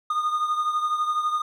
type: beating tone pair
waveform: triangle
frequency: 1224 / 1236 Hz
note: D#6 / D#6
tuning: -29 / -12 cents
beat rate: 12 Hz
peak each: -21 / -28 dBFS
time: 0.1-1.42 s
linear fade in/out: 5 ms
effects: none